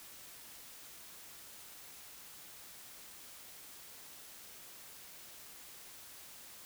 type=silence; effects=white hiss -53 dBFS RMS until 6.65 s